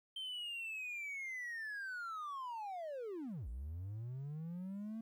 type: linear two-way sweep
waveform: triangle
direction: down then up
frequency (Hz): 3136 to 53.9 to 227.8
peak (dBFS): -39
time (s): 0.16-5.01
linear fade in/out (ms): 5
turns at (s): 3.48
effects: tanh soft clip ceiling -35 dBFS + 13-bit